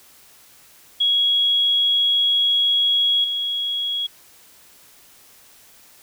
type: tone with level steps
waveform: sine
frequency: 3322 Hz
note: G#7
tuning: in tune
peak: -15 / -21 dBFS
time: 1-4.07 s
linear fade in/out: 10 ms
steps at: 3.24 s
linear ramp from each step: 2 ms
effects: white hiss -50 dBFS RMS until 6.02 s